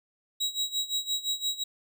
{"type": "tone with tremolo", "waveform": "35% pulse", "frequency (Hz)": 3849, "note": "B7", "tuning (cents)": -45, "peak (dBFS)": -23, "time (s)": [0.4, 1.64], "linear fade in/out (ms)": 10, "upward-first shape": "sine", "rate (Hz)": 5.8, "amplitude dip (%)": 85, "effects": []}